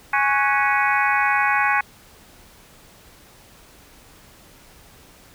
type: harmonic tone with a mistuned harmonic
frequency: 276.8 Hz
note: C#4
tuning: 2 cents flat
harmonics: 3 / 4 / 5 / 6 / 7 / 8 / 9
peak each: -22 / -23 / -24 / -25 / -25 / -26 / -27 dBFS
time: 0.13-1.81 s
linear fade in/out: 5 ms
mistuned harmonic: 5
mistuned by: +120 cents
effects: pink hiss -49 dBFS RMS until 5.34 s